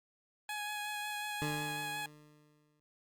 15% pulse tone with vibrato, 837 Hz, G#5, 13 cents sharp, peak -31 dBFS, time 0.49-2.06 s, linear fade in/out 2 ms, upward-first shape sine, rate 5.5 Hz, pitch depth 15 cents each way
20% pulse tone with exponential decay, 150 Hz, D3, 37 cents sharp, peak -29 dBFS, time 1.42-2.8 s, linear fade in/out 0 ms, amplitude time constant 300 ms
effects Opus 48 kbps

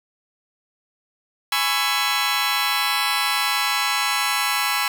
15% pulse chord, C# minor seventh, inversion second, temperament just, 831.5 / 997.9 / 1108.7 / 1330.5 Hz, G#5 / B5 / C#6 / E6, +2 / +18 / 0 / +16 cents, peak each -19 dBFS, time 1.52-4.88 s, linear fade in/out 2 ms, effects none

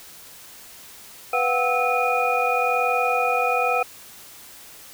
sine tone cluster, 496 / 717 / 758 / 1302 / 2456 Hz, B4 / F5 / F#5 / E6 / D#7, +7 / +45 / +42 / -22 / -23 cents, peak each -25 dBFS, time 1.33-3.83 s, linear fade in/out 5 ms, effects white hiss -44 dBFS RMS until 4.93 s

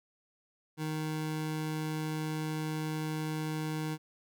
25% pulse tone, 155.56 Hz, D#3, in tune, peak -29 dBFS, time 0.77-3.98 s, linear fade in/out 50 ms, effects none

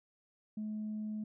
sine tone, 214 Hz, A3, 48 cents flat, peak -35 dBFS, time 0.57-1.24 s, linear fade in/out 5 ms, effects tanh soft clip ceiling -33 dBFS

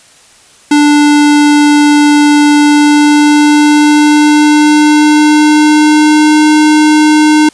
square tone with pitch glide, 294.1 to 304.8 Hz, D4 to D#4, +3 to -36 cents, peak -4 dBFS, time 0.71-7.49 s, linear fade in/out 5 ms, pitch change +61 cents, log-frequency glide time 2.59-6.46 s, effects white hiss -41 dBFS RMS until 7.53 s + resampled to 22050 Hz

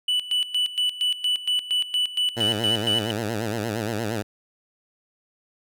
triangle tone with tremolo, 2971 Hz, F#7, 6 cents sharp, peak -18 dBFS, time 0.08-3.11 s, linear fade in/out 5 ms, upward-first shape square, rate 4.3 Hz, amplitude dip 80%
10% pulse tone with vibrato, 110 Hz, A2, in tune, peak -17 dBFS, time 2.36-4.23 s, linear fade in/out 20 ms, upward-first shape sine, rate 8.6 Hz, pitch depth 130 cents each way
effects none

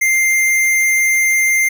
square tone, 2098 Hz, C7, 4 cents sharp, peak -12 dBFS, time 0.01-1.69 s, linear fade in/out 10 ms, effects none

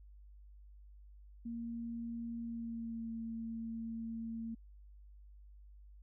sine tone with pitch glide, 232.7 to 227.1 Hz, A#3 to A#3, -3 to -45 cents, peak -39 dBFS, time 1.45-4.55 s, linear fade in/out 10 ms, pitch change -42 cents, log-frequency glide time 2.4-3.12 s, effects added 50 Hz sine -54 dBFS peak until 6.02 s

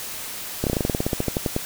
slowing click train, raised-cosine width 2 ms, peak -8 dBFS, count 17, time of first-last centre 0.64-1.564 s, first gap 28 ms, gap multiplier 1.09, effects white hiss -33 dBFS RMS until 1.65 s

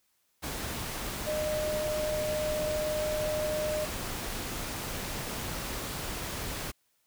sine tone in noise, 611 Hz, D#5, 32 cents flat, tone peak -29 dBFS, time 1.26-3.86 s, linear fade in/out 20 ms, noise pink, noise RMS -36 dBFS, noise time 0.42-6.72 s, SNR +4 dB, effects white hiss -73 dBFS RMS until 7.06 s

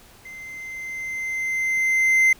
triangle tone with level ramp, 2075 Hz, C7, 15 cents flat, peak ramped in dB -35 to -11 dBFS, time 0.25-2.33 s, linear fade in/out 5 ms, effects pink hiss -50 dBFS RMS until 2.39 s

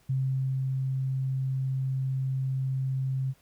sine tone with ADSR envelope, 132.5 Hz, C3, 22 cents sharp, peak -24 dBFS, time 0.09-3.34 s, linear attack 10 ms, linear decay 510 ms, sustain -2 dB, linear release 42 ms, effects pink hiss -64 dBFS RMS until 3.41 s

